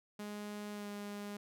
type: tone with pitch glide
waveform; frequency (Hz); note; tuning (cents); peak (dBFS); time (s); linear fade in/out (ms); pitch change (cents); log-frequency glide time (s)
sawtooth; 207.7 to 204.7; G#3 to G#3; 0 to -25; -38; 0.19-1.37; 5; -25; 0.72-0.88
effects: none